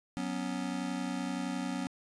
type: chord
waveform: square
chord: F# suspended fourth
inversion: none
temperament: just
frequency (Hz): 185 / 246.7 / 277.5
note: F#3 / B3 / C#4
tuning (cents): 0 / -2 / +2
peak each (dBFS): -39 / -38 / -38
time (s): 0.17-1.87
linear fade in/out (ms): 0
effects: resampled to 22050 Hz